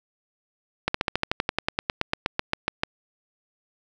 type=slowing click train; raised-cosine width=0.3 ms; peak=-6 dBFS; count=20; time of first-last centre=0.88-2.834 s; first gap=64 ms; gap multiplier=1.05; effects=none